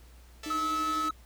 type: chord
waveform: 5% pulse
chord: A suspended fourth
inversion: none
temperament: equal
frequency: 440 / 587.3 / 659.3 Hz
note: A4 / D5 / E5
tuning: 0 / 0 / 0 cents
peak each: -33 / -35 / -33 dBFS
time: 0.43-1.09 s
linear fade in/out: 5 ms
type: tone with tremolo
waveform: sine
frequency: 307.8 Hz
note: D#4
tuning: 19 cents flat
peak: -34 dBFS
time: 0.46-1.1 s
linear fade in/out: 0 ms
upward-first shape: sine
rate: 12 Hz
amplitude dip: 55%
type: tone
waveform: triangle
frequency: 1292 Hz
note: E6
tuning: 35 cents flat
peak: -26 dBFS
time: 0.5-1.11 s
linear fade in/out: 5 ms
effects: added 60 Hz sine -51 dBFS peak until 1.25 s + pink hiss -60 dBFS RMS until 1.25 s